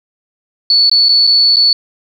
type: tone with dropouts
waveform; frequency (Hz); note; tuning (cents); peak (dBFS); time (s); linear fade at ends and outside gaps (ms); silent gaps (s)
sine; 4442; C#8; +3; -6; 0.7-1.73; 2; 0.897-0.914 / 1.086-1.091 / 1.269-1.273 / 1.56-1.567
effects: 7-bit